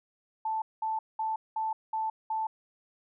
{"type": "tone bursts", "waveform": "sine", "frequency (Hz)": 880, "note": "A5", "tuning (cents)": 0, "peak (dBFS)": -28, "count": 6, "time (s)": [0.45, 2.47], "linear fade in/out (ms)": 5, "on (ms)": 170, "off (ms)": 200, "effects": []}